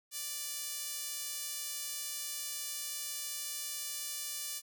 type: tone with high-pass filter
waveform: sawtooth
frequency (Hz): 587.3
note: D5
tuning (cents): 0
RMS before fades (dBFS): -40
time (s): 0.11-4.62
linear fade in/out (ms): 50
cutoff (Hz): 5600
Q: 0.65
effects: none